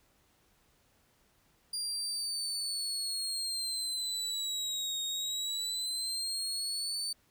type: exponential two-way sweep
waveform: 30% pulse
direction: down then up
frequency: 4801 to 3729 to 4571 Hz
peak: -30 dBFS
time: 1.73-7.13 s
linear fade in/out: 5 ms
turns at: 5.03 s
effects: pink hiss -69 dBFS RMS until 7.3 s

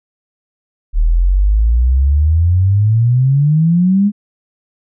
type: exponential sweep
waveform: sine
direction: up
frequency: 37.59 to 210 Hz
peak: -8 dBFS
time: 0.93-4.12 s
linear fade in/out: 50 ms
effects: none

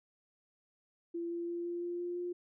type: tone with pitch steps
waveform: sine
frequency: 340 / 342.2 / 344.3 / 346.5 / 348.8 / 351 / 353.2 Hz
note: F4 / F4 / F4 / F4 / F4 / F4 / F4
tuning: -46 / -35 / -25 / -14 / -2 / +9 / +20 cents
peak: -35 dBFS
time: 1.14-2.33 s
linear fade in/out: 10 ms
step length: 170 ms
effects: none

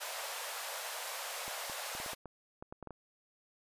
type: high-pass noise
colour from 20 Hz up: pink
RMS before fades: -41 dBFS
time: 0-2.15 s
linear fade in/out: 20 ms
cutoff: 520 Hz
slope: 48 dB/octave
type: clicks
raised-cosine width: 1 ms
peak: -31 dBFS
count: 12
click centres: 1.48 / 1.698 / 1.951 / 2.001 / 2.062 / 2.133 / 2.257 / 2.625 / 2.725 / 2.827 / 2.873 / 2.907 s
effects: resampled to 32000 Hz

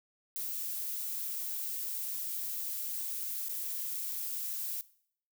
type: noise with dropouts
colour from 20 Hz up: violet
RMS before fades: -37 dBFS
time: 0.36-4.81 s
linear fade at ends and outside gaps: 0 ms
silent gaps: 3.484-3.494 s
effects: noise-tail reverb RT60 0.6 s tail -19 dB re dry

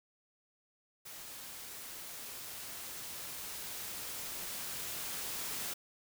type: noise with level ramp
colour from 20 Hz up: white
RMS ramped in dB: -48 to -39 dBFS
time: 1.05-5.74 s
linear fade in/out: 10 ms
effects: none

